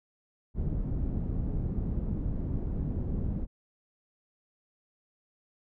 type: low-pass noise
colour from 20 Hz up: pink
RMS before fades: -31 dBFS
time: 0.54-3.47 s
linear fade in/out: 50 ms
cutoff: 220 Hz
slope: 12 dB/octave
effects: none